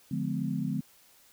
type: chord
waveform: sine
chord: D diminished seventh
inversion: none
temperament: just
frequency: 146.83 / 176.2 / 211.4 / 253.7 Hz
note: D3 / F3 / Ab3 / Cb4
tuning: 0 / +16 / +31 / +47 cents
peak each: -34 dBFS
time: 0.11-0.81 s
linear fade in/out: 5 ms
effects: white hiss -60 dBFS RMS until 1.32 s